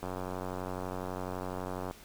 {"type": "click train", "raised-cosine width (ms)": 1, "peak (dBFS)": -23, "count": 174, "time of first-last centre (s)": [0.03, 1.91], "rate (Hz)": 92, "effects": ["pink hiss -54 dBFS RMS until 2.04 s"]}